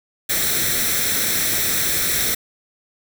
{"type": "noise with comb filter", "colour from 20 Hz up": "white", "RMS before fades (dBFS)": -20, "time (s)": [0.29, 2.35], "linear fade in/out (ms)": 10, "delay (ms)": 0.52, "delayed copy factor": 0.65, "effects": []}